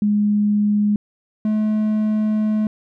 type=tone pair in turn; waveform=sine / triangle; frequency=207.7 / 214.5 Hz; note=G#3 / A3; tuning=0 / -44 cents; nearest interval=minor second; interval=56 cents; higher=second; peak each=-14 dBFS; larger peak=neither; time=0.02-0.96 / 1.45-2.67 s; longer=second; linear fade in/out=2 ms; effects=none